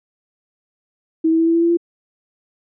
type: tone with pitch steps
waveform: sine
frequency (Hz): 322.1 / 325.3 / 328.5 / 331.7 / 335 / 338.3 / 341.6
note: E4 / E4 / E4 / E4 / E4 / E4 / F4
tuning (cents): -40 / -23 / -6 / +11 / +28 / +45 / -38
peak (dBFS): -12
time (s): 1.24-1.772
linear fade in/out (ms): 10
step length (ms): 76
effects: none